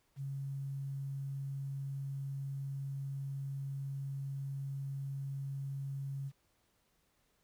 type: tone with quantisation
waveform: sine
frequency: 137.6 Hz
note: C#3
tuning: 12 cents flat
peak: -37 dBFS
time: 0.16-6.32 s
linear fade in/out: 50 ms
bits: 11
effects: pink hiss -75 dBFS RMS until 7.43 s